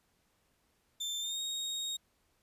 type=tone with pitch glide; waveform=30% pulse; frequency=3561 to 3742 Hz; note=A7 to A#7; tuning=+20 to +6 cents; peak=-32 dBFS; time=1-1.97 s; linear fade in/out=10 ms; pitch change=+86 cents; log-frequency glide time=1.2-1.4 s; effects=pink hiss -74 dBFS RMS until 2.42 s + resampled to 32000 Hz